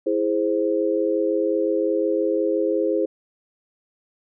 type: chord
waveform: sine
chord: E augmented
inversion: none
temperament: equal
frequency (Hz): 329.6 / 415.3 / 523.3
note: E4 / G#4 / B#4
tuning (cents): 0 / 0 / 0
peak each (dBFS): -23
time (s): 0.06-3.06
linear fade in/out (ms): 10
effects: none